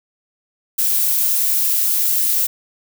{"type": "noise", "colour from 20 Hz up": "violet", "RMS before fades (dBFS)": -17, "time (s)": [0.78, 2.47], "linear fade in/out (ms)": 10, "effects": []}